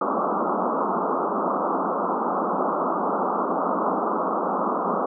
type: band-pass noise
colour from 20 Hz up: white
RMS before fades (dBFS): -24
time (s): 0.01-5.06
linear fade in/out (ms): 5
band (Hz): 180 to 1300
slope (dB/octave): 96
effects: none